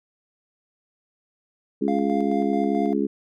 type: harmonic tone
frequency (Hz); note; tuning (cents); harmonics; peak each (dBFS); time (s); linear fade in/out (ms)
69.3; C#2; 0; 3 / 4 / 5 / 6; -25 / -24 / -27 / -27; 1.81-3.07; 10
type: tone with tremolo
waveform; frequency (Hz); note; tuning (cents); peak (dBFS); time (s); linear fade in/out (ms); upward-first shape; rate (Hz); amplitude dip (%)
triangle; 698.5; F5; 0; -24; 1.88-2.93; 0; square; 4.6; 40
effects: none